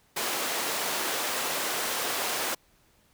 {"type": "high-pass noise", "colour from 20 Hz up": "pink", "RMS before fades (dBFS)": -30, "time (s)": [0.16, 2.55], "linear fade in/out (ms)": 10, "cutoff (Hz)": 450, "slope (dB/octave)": 12, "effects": ["pink hiss -64 dBFS RMS until 3.13 s"]}